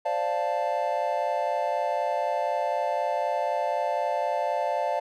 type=chord; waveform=triangle; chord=D minor seventh; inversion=third; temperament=equal; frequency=523.3 / 587.3 / 698.5 / 880 Hz; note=C5 / D5 / F5 / A5; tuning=0 / 0 / 0 / 0 cents; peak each=-31 / -27 / -27 / -28 dBFS; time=0.05-5 s; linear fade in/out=10 ms; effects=none